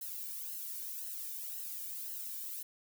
violet noise with flanger, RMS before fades -42 dBFS, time 0.01-2.63 s, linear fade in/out 5 ms, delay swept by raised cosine 0.84 to 1.54 ms, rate 1.9 Hz, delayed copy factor -0.85, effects none

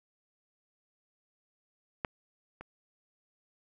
clicks, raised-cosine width 0.5 ms, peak -16 / -29 dBFS, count 2, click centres 2.048 / 2.61 s, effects none

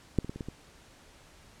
clicks, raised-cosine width 3 ms, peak -11 / -26 / -22 / -27 / -22 / -24 dBFS, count 6, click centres 0.187 / 0.246 / 0.295 / 0.36 / 0.408 / 0.486 s, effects pink hiss -56 dBFS RMS until 1.6 s + low-pass 9000 Hz 12 dB/octave

